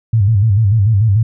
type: tone with vibrato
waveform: sine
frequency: 105.2 Hz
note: G#2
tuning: 23 cents sharp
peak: -8 dBFS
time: 0.13-1.23 s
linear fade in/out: 5 ms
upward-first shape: square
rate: 6.8 Hz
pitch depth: 120 cents each way
effects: none